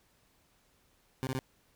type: tone bursts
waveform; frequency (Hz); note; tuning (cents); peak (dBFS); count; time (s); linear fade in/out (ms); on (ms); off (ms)
20% pulse; 130.81; C3; 0; -27; 3; 1.23-1.389; 0; 39; 21
effects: pink hiss -69 dBFS RMS until 1.75 s